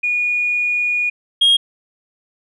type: tone pair in turn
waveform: sine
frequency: 2448 / 3258 Hz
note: D#7 / G#7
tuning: -29 / -34 cents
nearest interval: perfect fourth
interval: 495 cents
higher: second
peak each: -15 / -7 dBFS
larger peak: second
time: 0.03-1.1 / 1.41-1.57 s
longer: first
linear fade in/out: 10 ms
effects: tanh soft clip ceiling -8 dBFS